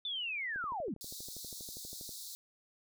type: linear sweep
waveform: sine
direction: down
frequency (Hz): 3568 to 160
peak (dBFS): -35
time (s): 0.05-0.94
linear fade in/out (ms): 2
type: click train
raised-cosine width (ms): 2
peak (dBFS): -38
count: 20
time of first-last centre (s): 0.56-2.092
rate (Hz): 12.4
type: high-pass noise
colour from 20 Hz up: pink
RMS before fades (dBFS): -46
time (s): 1.01-2.35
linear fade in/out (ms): 0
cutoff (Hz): 3700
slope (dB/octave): 96
effects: none